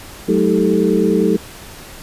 sine tone cluster, 185.2 / 214.9 / 318.3 / 396.3 / 442.1 Hz, F#3 / A3 / D#4 / G4 / A4, +2 / -41 / +39 / +19 / +8 cents, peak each -18 dBFS, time 0.28-1.37 s, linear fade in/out 10 ms, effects pink hiss -36 dBFS RMS until 2.02 s + resampled to 32000 Hz

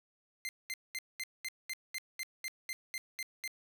sawtooth tone bursts, 2083 Hz, C7, 8 cents flat, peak -33 dBFS, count 13, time 0.45-3.477 s, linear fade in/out 0 ms, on 39 ms, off 210 ms, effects none

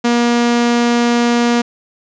sawtooth tone, 238.1 Hz, A#3, 37 cents sharp, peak -7 dBFS, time 0.04-1.62 s, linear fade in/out 10 ms, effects resampled to 16000 Hz + 8-bit

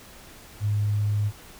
sine tone, 104 Hz, G#2, 3 cents sharp, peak -21 dBFS, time 0.6-1.32 s, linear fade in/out 50 ms, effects pink hiss -47 dBFS RMS until 1.59 s

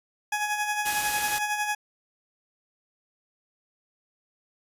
20% pulse tone with tremolo, 838 Hz, G#5, 15 cents sharp, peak -19 dBFS, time 0.32-1.75 s, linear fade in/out 5 ms, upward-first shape sine, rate 11 Hz, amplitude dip 50%
white noise, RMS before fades -31 dBFS, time 0.85-1.39 s, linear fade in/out 10 ms
effects resampled to 32000 Hz

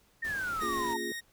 sine exponential sweep, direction down, 1864.7 to 890 Hz, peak -31 dBFS, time 0.22-0.97 s, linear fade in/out 10 ms
pink noise, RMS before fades -45 dBFS, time 0.24-0.94 s, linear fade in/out 10 ms
sawtooth tone, 1864.7 Hz, A#6, in tune, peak -33 dBFS, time 0.6-1.21 s, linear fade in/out 20 ms
sine chord, Bb minor seventh, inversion none, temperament equal with one note detuned, 233.1 / 279.3 / 349.2 / 415.3 Hz, Bb3 / Db4 / F4 / Ab4, 0 / +13 / 0 / 0 cents, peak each -41 / -43 / -37 / -39 dBFS, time 0.62-1.12 s, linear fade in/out 2 ms
effects pink hiss -66 dBFS RMS until 1.32 s

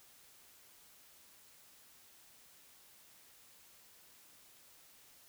silence, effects white hiss -62 dBFS RMS until 5.28 s

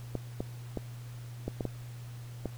clicks, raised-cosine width 2 ms, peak -19 dBFS, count 7, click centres 0.153 / 0.405 / 0.773 / 1.48 / 1.608 / 1.653 / 2.457 s, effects added 120 Hz sine -41 dBFS peak until 2.57 s + pink hiss -55 dBFS RMS until 2.57 s

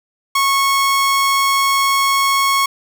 sawtooth tone, 1099 Hz, C#6, 15 cents flat, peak -9 dBFS, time 0.35-2.66 s, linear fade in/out 5 ms, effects none

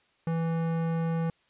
sine tone with tanh clipping, 164.81 Hz, E3, in tune, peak -28 dBFS, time 0.27-1.3 s, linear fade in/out 2 ms, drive 18 dB, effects white hiss -67 dBFS RMS until 1.49 s + resampled to 8000 Hz

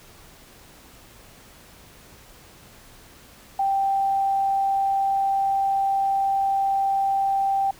sine tone, 784 Hz, G5, in tune, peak -19 dBFS, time 3.59-7.71 s, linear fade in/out 5 ms, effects pink hiss -49 dBFS RMS until 7.79 s

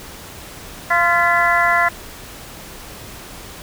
harmonic tone with a mistuned harmonic, 345.5 Hz, F4, 19 cents flat, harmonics 2 / 3 / 4 / 5 / 6, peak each -19 / -19 / -19 / -19 / -19 dBFS, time 0.9-1.89 s, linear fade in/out 10 ms, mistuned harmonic 6, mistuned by -61 cents, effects pink hiss -36 dBFS RMS until 3.62 s

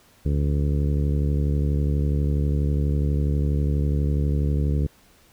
harmonic tone, 72.2 Hz, D2, 29 cents flat, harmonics 1 / 2 / 3 / 4 / 5 / 6 / 7, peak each -21 / -24 / -32 / -33 / -38 / -36 / -41 dBFS, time 0.25-4.87 s, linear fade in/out 10 ms, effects pink hiss -56 dBFS RMS until 5.32 s

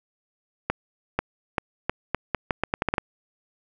accelerating click train, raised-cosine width 0.5 ms, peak -7 dBFS, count 13, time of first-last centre 0.7-2.982 s, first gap 490 ms, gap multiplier 0.8, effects none

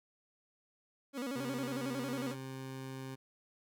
30% pulse tone with vibrato, 259.6 Hz, C4, 13 cents flat, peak -34 dBFS, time 1.13-2.36 s, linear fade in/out 50 ms, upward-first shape square, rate 11 Hz, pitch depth 120 cents each way
20% pulse tone with pitch glide, 131.7 to 132.54 Hz, C3 to C3, +12 to +23 cents, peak -37 dBFS, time 1.35-3.16 s, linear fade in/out 20 ms, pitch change +11 cents, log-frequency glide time 2.25-2.39 s
effects none

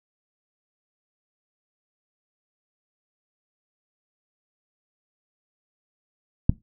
click, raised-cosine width 5 ms, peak -3 dBFS, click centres 6.495 s, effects noise-tail reverb RT60 0.2 s tail -20 dB re dry

